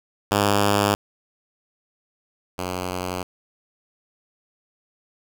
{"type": "tone pair in turn", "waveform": "5% pulse", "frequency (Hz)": [101.7, 91.13], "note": ["G#2", "F#2"], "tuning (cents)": [-36, -26], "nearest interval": "major second", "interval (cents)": 190, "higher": "first", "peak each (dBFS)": [-6, -15], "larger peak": "first", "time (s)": [[0.31, 0.95], [2.58, 3.23]], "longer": "second", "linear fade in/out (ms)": 5, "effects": []}